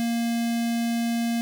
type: tone with notch filter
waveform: square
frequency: 233.1 Hz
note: A#3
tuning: in tune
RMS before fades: -25 dBFS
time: 0-1.41 s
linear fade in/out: 0 ms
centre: 1100 Hz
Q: 1.3
effects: none